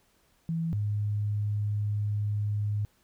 sine tone pair in turn, 164.81 / 104.03 Hz, E3 / G#2, 0 / +3 cents, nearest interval minor sixth, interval 797 cents, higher first, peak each -27 / -26 dBFS, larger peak second, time 0.49-0.73 / 0.73-2.85 s, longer second, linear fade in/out 0 ms, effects pink hiss -67 dBFS RMS until 3.03 s

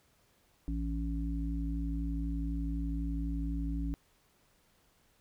harmonic tone, 56 Hz, A1, 31 cents sharp, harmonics 1 / 3 / 5, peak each -33 / -40 / -38 dBFS, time 0.68-3.94 s, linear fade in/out 0 ms, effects pink hiss -69 dBFS RMS until 5.2 s

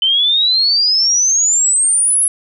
sine exponential sweep, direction up, 3046 to 10940 Hz, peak -10 dBFS, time 0.02-2.28 s, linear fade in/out 2 ms, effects none

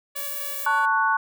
10% pulse tone with tremolo, 570 Hz, C#5, 48 cents sharp, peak -28 dBFS, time 0.15-0.86 s, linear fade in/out 10 ms, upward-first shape square, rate 3.9 Hz, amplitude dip 25%
violet noise, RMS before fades -31 dBFS, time 0.16-0.66 s, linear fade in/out 2 ms
sine chord, F# minor, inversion first, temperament just, 888 / 1110 / 1480 Hz, A5 / C#6 / F#6, +16 / +2 / 0 cents, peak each -23 / -23 / -22 dBFS, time 0.66-1.17 s, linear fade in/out 5 ms
effects none

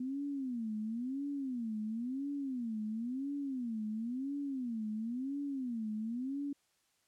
sine tone with vibrato, 246.9 Hz, B3, in tune, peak -35 dBFS, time 0-6.53 s, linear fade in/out 5 ms, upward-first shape sine, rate 0.97 Hz, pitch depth 250 cents each way, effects white hiss -75 dBFS RMS until 7.07 s + low-pass 10000 Hz 12 dB/octave

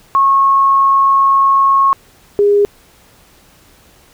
sine tone pair in turn, 1093 / 408.1 Hz, C#6 / G#4, -25 / -30 cents, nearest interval octave + perfect fourth, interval 1705 cents, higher first, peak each -7 dBFS, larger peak neither, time 0.15-1.93 / 2.39-2.65 s, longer first, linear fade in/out 0 ms, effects pink hiss -47 dBFS RMS until 4.13 s

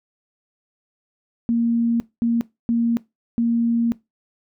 sine tone bursts at uneven times, 233.1 Hz, A#3, in tune, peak -16 dBFS, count 4, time 1.49-2 / 2.22-2.41 / 2.69-2.97 / 3.38-3.92 s, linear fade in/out 0 ms, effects noise-tail reverb RT60 0.2 s tail -20 dB re dry

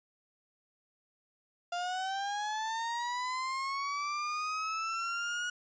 35% pulse linear sweep, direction up, 694 to 1455 Hz, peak -31 dBFS, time 1.72-5.5 s, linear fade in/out 5 ms, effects resampled to 16000 Hz

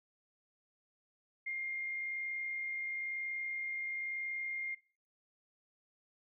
sine tone with amplitude modulation, 2118 Hz, C7, 21 cents sharp, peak -35 dBFS, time 1.46-4.75 s, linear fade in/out 10 ms, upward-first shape sine, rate 61 Hz, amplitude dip 25%, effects noise-tail reverb RT60 0.4 s tail -19 dB re dry

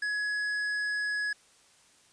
sine tone with tanh clipping, 1682 Hz, G#6, 22 cents sharp, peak -30 dBFS, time 0.02-1.33 s, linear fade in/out 5 ms, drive 9 dB, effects white hiss -61 dBFS RMS until 2.12 s + resampled to 22050 Hz

